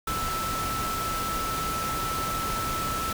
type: tone in noise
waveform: sine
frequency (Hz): 1318.5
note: E6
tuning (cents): 0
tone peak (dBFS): -29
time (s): 0.07-3.13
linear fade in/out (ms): 5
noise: pink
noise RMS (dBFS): -32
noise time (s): 0.07-3.13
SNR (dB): 0
effects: none